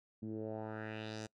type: tone with low-pass filter sweep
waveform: 10% pulse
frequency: 108.9 Hz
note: A2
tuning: 17 cents flat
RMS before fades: -43 dBFS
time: 0.22-1.27 s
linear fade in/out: 10 ms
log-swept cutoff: 240 to 7200 Hz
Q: 2.5
effects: noise-tail reverb RT60 0.1 s tail -24 dB re dry